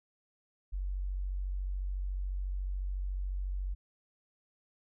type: tone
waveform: sine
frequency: 47 Hz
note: F#1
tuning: 28 cents sharp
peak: -32 dBFS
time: 0.72-3.75 s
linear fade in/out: 20 ms
effects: none